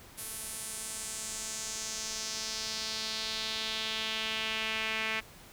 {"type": "tone with band-pass filter sweep", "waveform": "sawtooth", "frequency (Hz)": 220, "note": "A3", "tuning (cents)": 0, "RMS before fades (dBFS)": -36, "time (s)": [0.17, 5.21], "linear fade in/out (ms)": 20, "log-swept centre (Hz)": [11000, 2300], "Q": 2.5, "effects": ["pink hiss -53 dBFS RMS until 5.52 s"]}